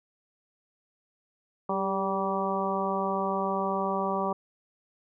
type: harmonic tone with a mistuned harmonic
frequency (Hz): 193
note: G3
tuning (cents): -27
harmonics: 1 / 2 / 3 / 4 / 5 / 6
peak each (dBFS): -33 / -33 / -33 / -33 / -33 / -33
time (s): 1.69-4.33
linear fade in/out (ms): 5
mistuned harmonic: 2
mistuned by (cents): +33
effects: none